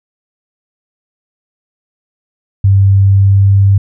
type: tone with pitch glide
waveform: sine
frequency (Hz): 98 to 98.68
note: G2 to G2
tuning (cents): 0 to +12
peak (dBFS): -4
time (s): 2.64-3.78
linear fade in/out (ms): 5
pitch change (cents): +12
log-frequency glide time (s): 3.06-3.5
effects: none